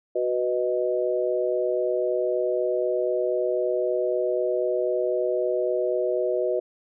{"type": "chord", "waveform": "sine", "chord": "B major", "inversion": "second", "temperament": "equal", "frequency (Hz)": [370, 493.9, 622.3], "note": ["F#4", "B4", "D#5"], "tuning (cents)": [0, 0, 0], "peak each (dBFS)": -26, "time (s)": [0.15, 6.6], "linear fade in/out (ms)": 10, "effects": []}